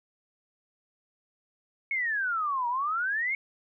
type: exponential two-way sweep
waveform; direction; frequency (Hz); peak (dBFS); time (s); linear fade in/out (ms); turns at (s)
sine; down then up; 2217 to 938 to 2217; -26; 1.91-3.35; 2; 2.68
effects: none